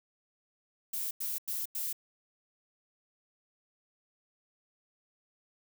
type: noise bursts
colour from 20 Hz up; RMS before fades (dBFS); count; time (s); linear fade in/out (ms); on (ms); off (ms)
violet; -35; 4; 0.93-1.929; 5; 180; 93
effects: none